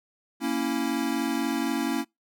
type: chord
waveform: square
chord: A# diminished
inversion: none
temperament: equal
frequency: 233.1 / 277.2 / 329.6 Hz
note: A#3 / C#4 / E4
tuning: 0 / 0 / 0 cents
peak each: -31 / -29 / -31 dBFS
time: 0.4-2.05 s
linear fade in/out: 50 ms
effects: noise-tail reverb RT60 0.2 s tail -26 dB re dry